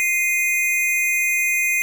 square tone pair together, 2091 / 2475 Hz, C7 / D#7, -2 / -10 cents, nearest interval minor third, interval 292 cents, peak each -21 / -21 dBFS, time 0-1.82 s, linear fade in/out 0 ms, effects 9-bit

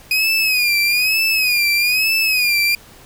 30% pulse tone with vibrato, 2489 Hz, D#7, in tune, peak -11 dBFS, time 0.11-2.75 s, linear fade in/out 2 ms, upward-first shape sine, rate 1.1 Hz, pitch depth 100 cents each way, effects pink hiss -44 dBFS RMS until 3.05 s

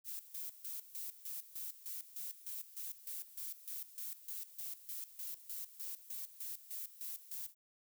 violet noise with tremolo, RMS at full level -44 dBFS, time 0.04-7.55 s, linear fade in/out 50 ms, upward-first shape square, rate 3.3 Hz, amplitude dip 80%, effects none

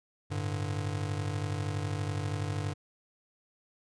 square chord, G suspended second, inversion none, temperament just, 98 / 110.25 / 147 Hz, G2 / A2 / D3, 0 / +4 / +2 cents, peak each -34 / -40 / -37 dBFS, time 0.3-2.74 s, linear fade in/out 20 ms, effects resampled to 22050 Hz

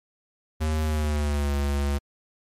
square tone with pitch glide, 77.78 to 70.91 Hz, D#2 to C#2, 0 to +40 cents, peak -23 dBFS, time 0.6-1.99 s, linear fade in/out 20 ms, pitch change -160 cents, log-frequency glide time 0.84-1.53 s, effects MP3 64 kbps

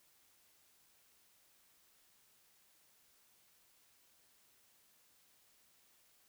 silence, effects white hiss -70 dBFS RMS until 6.28 s

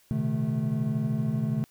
triangle tone cluster, 119.7 / 132.5 / 153.6 / 217.5 Hz, A#2 / C3 / D#3 / A3, +46 / +22 / -22 / -20 cents, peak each -33 / -28 / -28 / -27 dBFS, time 0.11-1.64 s, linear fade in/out 0 ms, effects white hiss -62 dBFS RMS until 1.7 s

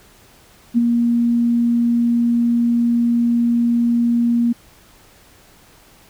sine tone with ADSR envelope, 236.3 Hz, A#3, 24 cents sharp, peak -9 dBFS, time 0.74-4.53 s, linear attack 36 ms, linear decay 18 ms, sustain -4 dB, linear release 12 ms, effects pink hiss -49 dBFS RMS until 6.09 s

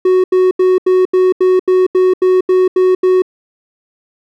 triangle tone bursts, 370 Hz, F#4, in tune, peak -5 dBFS, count 12, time 0.05-3.221 s, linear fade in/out 5 ms, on 190 ms, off 81 ms, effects none

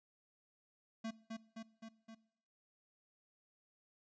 square tone with echo, 224.1 Hz, A3, 32 cents sharp, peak -40 dBFS, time 1.04-1.11 s, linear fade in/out 10 ms, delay 260 ms, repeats 4, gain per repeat -3 dB, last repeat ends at 2.15 s, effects noise-tail reverb RT60 0.7 s tail -21 dB re dry + resampled to 16000 Hz

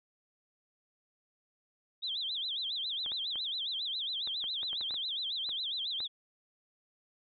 sine tone with vibrato, 3558 Hz, A7, 19 cents sharp, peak -33 dBFS, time 2.02-6.08 s, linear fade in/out 20 ms, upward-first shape sine, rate 7.3 Hz, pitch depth 230 cents each way
clicks, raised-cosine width 0.5 ms, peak -33 dBFS, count 12, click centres 3.062 / 3.119 / 3.357 / 4.274 / 4.441 / 4.631 / 4.731 / 4.811 / 4.908 / 4.942 / 5.492 / 6.004 s
effects none

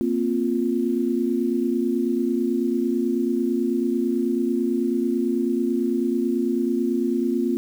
sine chord, Bb suspended second, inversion none, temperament just, 233.1 / 262.2 / 349.6 Hz, Bb3 / C4 / F4, 0 / +4 / +2 cents, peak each -24 dBFS, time 0.01-7.57 s, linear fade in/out 0 ms, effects 8-bit

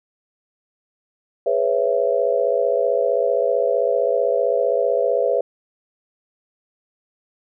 sine chord, C# minor seventh, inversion second, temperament just, 415.8 / 498.9 / 554.4 / 665.2 Hz, G#4 / B4 / C#5 / E5, +2 / +17 / 0 / +16 cents, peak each -24 / -20 / -21 / -23 dBFS, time 1.46-5.41 s, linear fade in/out 5 ms, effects none

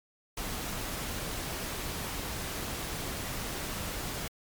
pink noise, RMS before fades -36 dBFS, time 0.37-4.28 s, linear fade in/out 5 ms, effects MP3 96 kbps

